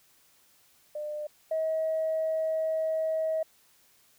sine tone pair in turn, 600 / 637.4 Hz, D5 / D#5, +37 / +42 cents, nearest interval minor second, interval 105 cents, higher second, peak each -32 / -25 dBFS, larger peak second, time 0.95-1.27 / 1.51-3.43 s, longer second, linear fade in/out 5 ms, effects tanh soft clip ceiling -21 dBFS + white hiss -63 dBFS RMS until 4.18 s

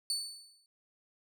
30% pulse tone with exponential decay, 4487 Hz, C#8, 20 cents sharp, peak -26 dBFS, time 0.1-0.66 s, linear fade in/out 1 ms, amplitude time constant 120 ms, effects none

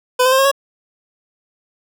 25% pulse tone with pitch steps, 503 / 515.4 / 528 / 541 / 554.3 Hz, B4 / C5 / C5 / C#5 / C#5, +32 / -26 / +16 / -42 / 0 cents, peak -7 dBFS, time 0.19-0.515 s, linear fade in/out 10 ms, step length 65 ms, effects none

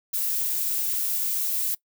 violet noise, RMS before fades -26 dBFS, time 0.13-1.75 s, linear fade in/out 10 ms, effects noise-tail reverb RT60 0.1 s tail -21 dB re dry

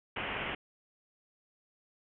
white low-pass noise, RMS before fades -37 dBFS, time 0.16-0.55 s, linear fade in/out 5 ms, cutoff 3100 Hz, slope 96 dB/octave, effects none

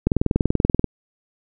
click train, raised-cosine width 3 ms, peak -4 dBFS, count 17, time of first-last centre 0.07-0.843 s, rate 20.7 Hz, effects none

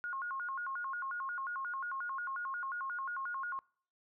sine tone with vibrato, 1244.5 Hz, D#6, in tune, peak -36 dBFS, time 0.04-3.59 s, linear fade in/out 0 ms, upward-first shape square, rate 5.6 Hz, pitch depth 250 cents each way, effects noise-tail reverb RT60 0.5 s tail -24 dB re dry

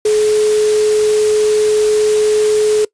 sine tone in noise, 425.6 Hz, G#4, 42 cents sharp, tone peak -9 dBFS, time 0.05-2.85 s, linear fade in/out 5 ms, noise white, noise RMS -24 dBFS, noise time 0.05-2.85 s, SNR +12 dB, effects noise-tail reverb RT60 0.1 s tail -22 dB re dry + resampled to 22050 Hz

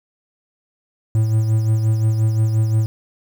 triangle tone with tremolo, 110 Hz, A2, in tune, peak -10 dBFS, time 1.15-2.86 s, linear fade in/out 0 ms, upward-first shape sine, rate 5.7 Hz, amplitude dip 45%, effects 7-bit

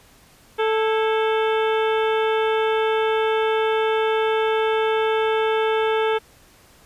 harmonic tone with a mistuned harmonic, 440 Hz, A4, in tune, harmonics 1 / 2 / 3 / 4 / 5 / 6 / 7 / 8, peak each -19 / -25 / -29 / -31 / -33 / -35 / -36 / -37 dBFS, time 0.58-6.19 s, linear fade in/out 20 ms, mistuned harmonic 4, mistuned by -120 cents, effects pink hiss -52 dBFS RMS until 6.85 s + resampled to 32000 Hz

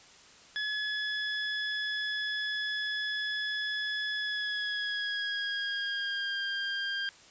25% pulse tone with pitch glide, 1703 to 1598.2 Hz, G#6 to G6, +43 to +33 cents, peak -27 dBFS, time 0.56-7.09 s, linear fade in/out 0 ms, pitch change -110 cents, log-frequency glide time 4.14-6.42 s, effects white hiss -55 dBFS RMS until 7.3 s + resampled to 16000 Hz

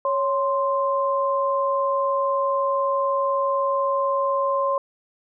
sine tone pair together, 554.1 / 1046 Hz, C#5 / C6, -1 / -1 cents, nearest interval major seventh, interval 1100 cents, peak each -22 dBFS, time 0.05-4.78 s, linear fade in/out 2 ms, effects none

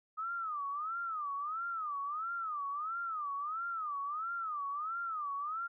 sine tone with vibrato, 1246 Hz, D#6, 2 cents sharp, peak -35 dBFS, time 0.17-5.68 s, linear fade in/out 20 ms, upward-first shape sine, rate 1.5 Hz, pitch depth 190 cents each way, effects none

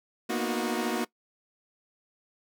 sawtooth chord, B major seventh, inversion third, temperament equal with one note detuned, 233.1 / 246.9 / 311.1 / 364.9 Hz, A#3 / B3 / D#4 / F#4, 0 / 0 / 0 / -24 cents, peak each -28 / -31 / -31 / -28 dBFS, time 0.29-1.05 s, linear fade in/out 10 ms, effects noise-tail reverb RT60 0.1 s tail -20 dB re dry

